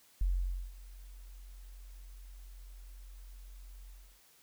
sine tone with ADSR envelope, 45 Hz, F#1, 47 cents flat, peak -26 dBFS, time 0.21-4.21 s, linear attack 4 ms, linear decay 500 ms, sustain -21 dB, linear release 330 ms, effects white hiss -64 dBFS RMS until 4.42 s

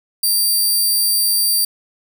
10% pulse tone, 4699 Hz, D8, in tune, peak -7 dBFS, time 0.23-1.65 s, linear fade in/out 5 ms, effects 8-bit

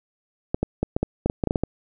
clicks, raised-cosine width 2 ms, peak -8 dBFS, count 12, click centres 0.545 / 0.63 / 0.83 / 0.965 / 1.03 / 1.26 / 1.299 / 1.438 / 1.473 / 1.509 / 1.558 / 1.636 s, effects none

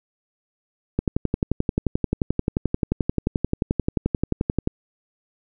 click train, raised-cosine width 3 ms, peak -7 dBFS, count 43, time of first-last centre 0.99-4.674 s, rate 11.4 Hz, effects none

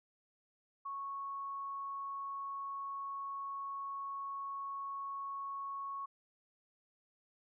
sine tone, 1105 Hz, C#6, 6 cents flat, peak -39 dBFS, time 0.85-6.06 s, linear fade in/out 10 ms, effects none

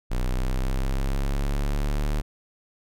square linear sweep, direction up, 30.87 to 37.32 Hz, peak -23 dBFS, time 0.1-2.22 s, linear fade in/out 20 ms, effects none

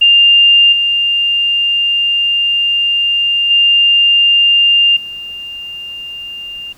sine tone with level steps, 2800 Hz, F7, 4 cents sharp, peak -4 / -10 / -6 / -23 dBFS, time 0.01-6.73 s, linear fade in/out 10 ms, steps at 0.72 / 3.5 / 4.96 s, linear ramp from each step 10 ms, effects pink hiss -46 dBFS RMS until 6.77 s

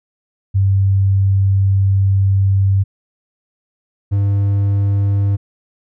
sine / triangle tone pair in turn, 97.4 / 100.02 Hz, G2 / G2, -11 / +35 cents, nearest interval unison, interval 46 cents, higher second, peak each -10 dBFS, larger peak neither, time 0.54-2.84 / 4.11-5.37 s, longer first, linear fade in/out 20 ms, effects none

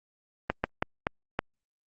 slowing click train, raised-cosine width 0.5 ms, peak -10 dBFS, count 5, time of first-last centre 0.5-1.391 s, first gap 140 ms, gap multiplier 1.32, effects Opus 24 kbps

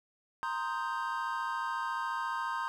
triangle chord, C minor seventh, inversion third, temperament equal, 932.3 / 1046.5 / 1244.5 / 1568 Hz, Bb5 / C6 / Eb6 / G6, 0 / 0 / 0 / 0 cents, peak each -35 / -35 / -38 / -37 dBFS, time 0.43-2.68 s, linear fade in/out 0 ms, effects none

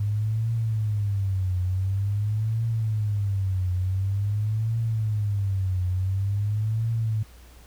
sine tone with vibrato, 101.9 Hz, G#2, 32 cents flat, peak -22 dBFS, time 0-7.23 s, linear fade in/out 5 ms, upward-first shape triangle, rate 0.47 Hz, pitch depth 210 cents each way, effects added 60 Hz sine -47 dBFS peak until 7.66 s + pink hiss -54 dBFS RMS until 7.66 s

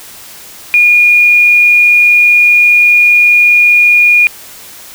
sine tone, 2435 Hz, D#7, 38 cents flat, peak -3 dBFS, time 0.74-4.27 s, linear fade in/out 0 ms, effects white hiss -32 dBFS RMS until 4.94 s

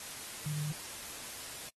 sine tone in noise, 150 Hz, D3, 37 cents sharp, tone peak -33 dBFS, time 0.46-0.72 s, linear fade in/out 2 ms, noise white, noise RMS -44 dBFS, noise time 0-1.69 s, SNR +8 dB, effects noise-tail reverb RT60 0.1 s tail -24 dB re dry + AAC 32 kbps

